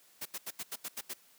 white noise bursts, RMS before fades -39 dBFS, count 8, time 0.21-1.138 s, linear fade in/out 10 ms, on 46 ms, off 80 ms, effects white hiss -63 dBFS RMS until 1.38 s + high-pass 150 Hz 12 dB/octave

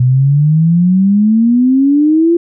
sine exponential sweep, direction up, 123.3 to 346.1 Hz, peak -6 dBFS, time 0-2.37 s, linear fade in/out 5 ms, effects none

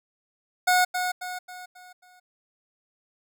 25% pulse tone with echo, 728 Hz, F#5, 28 cents flat, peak -14 dBFS, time 0.67-0.85 s, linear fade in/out 10 ms, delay 270 ms, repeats 5, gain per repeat -7 dB, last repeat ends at 2.2 s, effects none

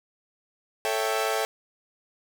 sawtooth chord, A dominant seventh, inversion none, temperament equal, 440 / 554.4 / 659.3 / 784 Hz, A4 / C#5 / E5 / G5, 0 / 0 / 0 / 0 cents, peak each -25 / -28 / -26 / -27 dBFS, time 0.85-1.45 s, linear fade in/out 0 ms, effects none

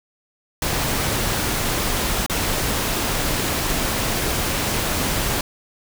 pink noise with dropouts, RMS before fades -22 dBFS, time 0.62-5.41 s, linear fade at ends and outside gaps 2 ms, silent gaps 2.263-2.297 s, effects none

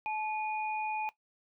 sine tone pair together, 862 / 2455 Hz, A5 / D#7, -36 / -24 cents, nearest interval octave + tritone, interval 1812 cents, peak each -33 / -36 dBFS, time 0.06-1.09 s, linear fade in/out 0 ms, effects noise-tail reverb RT60 0.1 s tail -17 dB re dry

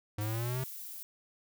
square exponential sweep, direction up, 103.2 to 132.4 Hz, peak -33 dBFS, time 0.18-0.64 s, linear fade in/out 5 ms
violet noise, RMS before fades -44 dBFS, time 0.21-1.03 s, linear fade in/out 0 ms
effects none

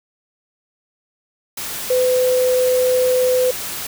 sine tone in noise, 506 Hz, B4, 42 cents sharp, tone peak -13 dBFS, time 1.9-3.51 s, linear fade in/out 5 ms, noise white, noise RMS -27 dBFS, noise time 1.57-3.87 s, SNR +11 dB, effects none

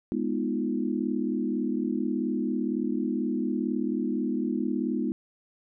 sine chord, F half-diminished seventh, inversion first, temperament equal, 207.7 / 246.9 / 311.1 / 349.2 Hz, Ab3 / Cb4 / Eb4 / F4, 0 / 0 / 0 / 0 cents, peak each -31 / -29 / -31 / -34 dBFS, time 0.12-5.12 s, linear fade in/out 0 ms, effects none

